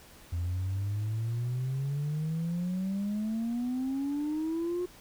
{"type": "exponential sweep", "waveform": "sine", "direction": "up", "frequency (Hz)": [84.5, 361.8], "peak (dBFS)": -27, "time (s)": [0.32, 4.86], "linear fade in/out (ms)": 10, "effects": ["tanh soft clip ceiling -27 dBFS", "pink hiss -54 dBFS RMS until 5 s"]}